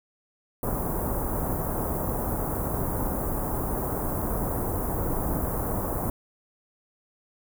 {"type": "band-stop noise", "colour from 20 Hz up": "pink", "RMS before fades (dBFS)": -28, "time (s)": [0.63, 6.1], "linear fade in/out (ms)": 2, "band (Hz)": [1100, 12000], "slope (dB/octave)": 24, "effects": []}